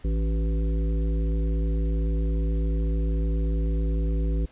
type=harmonic tone with a mistuned harmonic; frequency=54.7 Hz; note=A1; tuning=9 cents flat; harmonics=1 / 3 / 5 / 7 / 9; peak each=-22 / -32 / -36 / -39 / -41 dBFS; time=0.04-4.46 s; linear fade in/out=10 ms; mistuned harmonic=5; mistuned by=+43 cents; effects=pink hiss -56 dBFS RMS until 4.51 s + resampled to 8000 Hz